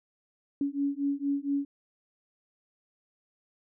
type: beating tone pair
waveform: sine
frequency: 279.4 / 283.7 Hz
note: C#4 / C#4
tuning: +14 / +40 cents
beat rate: 4.3 Hz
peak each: -30 dBFS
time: 0.61-1.65 s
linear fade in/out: 2 ms
effects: none